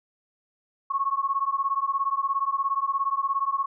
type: beating tone pair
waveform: sine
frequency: 1091 / 1108 Hz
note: C#6 / C#6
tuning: -28 / -1 cents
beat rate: 17 Hz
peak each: -26 dBFS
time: 0.9-3.66 s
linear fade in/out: 10 ms
effects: none